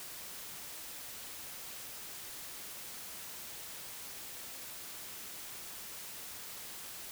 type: silence
effects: white hiss -46 dBFS RMS until 7.11 s